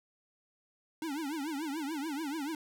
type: tone with vibrato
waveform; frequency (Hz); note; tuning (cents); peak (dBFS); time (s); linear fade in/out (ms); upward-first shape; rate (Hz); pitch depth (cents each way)
square; 299.1; D4; +32; -35; 1.02-2.55; 2; triangle; 6.9; 210
effects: none